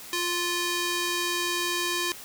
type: tone with band-pass filter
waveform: square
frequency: 350 Hz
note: F4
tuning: 4 cents sharp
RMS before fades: -28 dBFS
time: 0.13-2.12 s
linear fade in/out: 0 ms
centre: 5000 Hz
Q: 0.56
effects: white hiss -43 dBFS RMS until 2.24 s